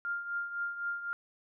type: tone with tremolo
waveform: sine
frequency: 1400 Hz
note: F6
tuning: 4 cents sharp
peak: -30 dBFS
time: 0.05-1.13 s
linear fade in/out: 0 ms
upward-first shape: triangle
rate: 3.9 Hz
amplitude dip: 70%
effects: none